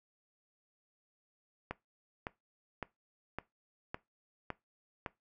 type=click train; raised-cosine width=0.5 ms; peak=-22 dBFS; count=7; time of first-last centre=1.71-5.062 s; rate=1.79 Hz; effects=noise-tail reverb RT60 0.2 s tail -20 dB re dry